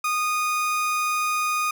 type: tone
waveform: 30% pulse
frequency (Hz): 1234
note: D#6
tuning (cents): -15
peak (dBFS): -19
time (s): 0.04-1.71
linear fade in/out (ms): 5
effects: none